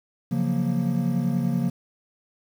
triangle chord, Gb major seventh, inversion second, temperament equal, 138.59 / 174.61 / 185 / 233.1 Hz, Db3 / F3 / Gb3 / Bb3, 0 / 0 / 0 / 0 cents, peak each -25 / -24 / -28 / -24 dBFS, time 0.31-1.7 s, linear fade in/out 10 ms, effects 8-bit

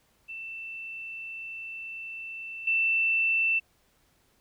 sine tone with level steps, 2671 Hz, E7, 22 cents sharp, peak -36 / -22 dBFS, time 0.28-3.6 s, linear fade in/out 20 ms, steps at 2.67 s, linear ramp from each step 5 ms, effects pink hiss -67 dBFS RMS until 4.4 s

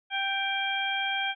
harmonic tone with a mistuned harmonic, 784 Hz, G5, in tune, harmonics 1 / 2 / 3 / 4, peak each -32 / -32 / -32 / -32 dBFS, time 0.1-1.35 s, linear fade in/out 50 ms, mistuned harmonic 4, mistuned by +45 cents, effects none

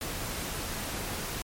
pink noise, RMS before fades -35 dBFS, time 0.01-1.42 s, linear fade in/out 2 ms, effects MP3 64 kbps

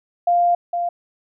sine tone pair in turn, 698.5 / 695.8 Hz, F5 / F5, 0 / -7 cents, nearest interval unison, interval 7 cents, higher first, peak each -13 / -19 dBFS, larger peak first, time 0.27-0.55 / 0.73-0.89 s, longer first, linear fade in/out 5 ms, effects none

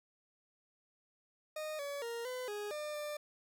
40% pulse tone with pitch steps, 617 / 568 / 466.8 / 505 / 414.8 / 600 / 595 Hz, D#5 / C#5 / A#4 / B4 / G#4 / D5 / D5, -15 / +42 / +2 / +39 / -2 / +37 / +22 cents, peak -38 dBFS, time 1.56-3.17 s, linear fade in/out 5 ms, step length 230 ms, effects none

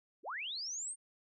sine linear sweep, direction up, 246.9 to 8870 Hz, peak -38 dBFS, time 0.23-0.96 s, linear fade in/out 50 ms, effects none

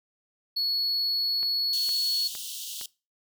triangle tone, 4379 Hz, C#8, 22 cents flat, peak -24 dBFS, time 0.56-2.28 s, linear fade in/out 10 ms
click train, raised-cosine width 0.3 ms, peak -27 dBFS, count 4, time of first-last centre 1.43-2.812 s, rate 2.17 Hz
pink high-pass noise, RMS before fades -37 dBFS, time 1.73-2.86 s, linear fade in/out 2 ms, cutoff 2900 Hz, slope 96 dB/octave
effects noise-tail reverb RT60 0.3 s tail -22 dB re dry

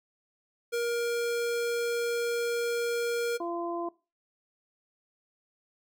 square tone, 471.8 Hz, A#4, 21 cents sharp, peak -28 dBFS, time 0.72-3.38 s, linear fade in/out 20 ms
harmonic tone, 342.6 Hz, F4, 33 cents flat, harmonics 1 / 2 / 3, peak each -33 / -36 / -38 dBFS, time 3.4-3.89 s, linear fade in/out 5 ms
effects noise-tail reverb RT60 0.3 s tail -20 dB re dry

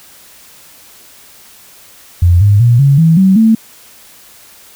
sine tone with pitch steps, 87.31 / 102.05 / 119.27 / 139.4 / 162.93 / 190.42 / 222.6 Hz, F2 / G#2 / A#2 / C#3 / E3 / G3 / A3, 0 / -30 / +40 / +10 / -20 / -50 / +20 cents, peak -4 dBFS, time 2.22-3.55 s, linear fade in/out 5 ms, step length 190 ms, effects white hiss -40 dBFS RMS until 4.75 s

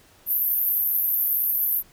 white band-pass noise, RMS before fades -23 dBFS, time 0.26-1.83 s, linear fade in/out 50 ms, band 12000 to 14000 Hz, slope 96 dB/octave, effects pink hiss -55 dBFS RMS until 1.92 s

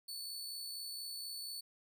sawtooth tone with amplitude modulation, 4458 Hz, C#8, 9 cents sharp, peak -38 dBFS, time 0.08-1.61 s, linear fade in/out 10 ms, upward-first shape sine, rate 64.2 Hz, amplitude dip 30%, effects none

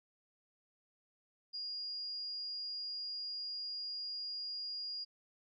sine tone, 4846 Hz, D#8, 47 cents flat, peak -39 dBFS, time 1.53-5.05 s, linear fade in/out 20 ms, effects AAC 64 kbps

